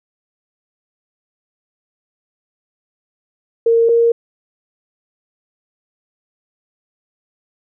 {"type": "tone pair in turn", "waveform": "sine", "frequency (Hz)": [460.8, 465.6], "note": ["A#4", "A#4"], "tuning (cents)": [-20, -2], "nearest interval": "unison", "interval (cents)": 18, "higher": "second", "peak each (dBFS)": -9, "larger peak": "neither", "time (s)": [[3.66, 3.89], [3.89, 4.12]], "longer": "neither", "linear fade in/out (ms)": 5, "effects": []}